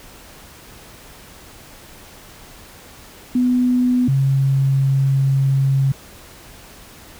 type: tone pair in turn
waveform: sine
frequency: 249 / 135.77 Hz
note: B3 / C#3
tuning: +14 / -36 cents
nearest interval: minor seventh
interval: 1050 cents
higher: first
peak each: -13 / -13 dBFS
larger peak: neither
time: 3.35-4.08 / 4.08-5.92 s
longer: second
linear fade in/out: 5 ms
effects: pink hiss -42 dBFS RMS until 7.19 s